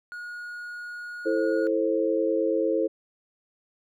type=tone; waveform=triangle; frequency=1444 Hz; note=F#6; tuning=43 cents flat; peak=-33 dBFS; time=0.12-1.67 s; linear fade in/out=0 ms
type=chord; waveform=sine; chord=A minor; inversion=second; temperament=equal with one note detuned; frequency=329.6 / 440 / 529 Hz; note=E4 / A4 / C5; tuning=0 / 0 / +19 cents; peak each=-26 dBFS; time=1.25-2.88 s; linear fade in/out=20 ms
effects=none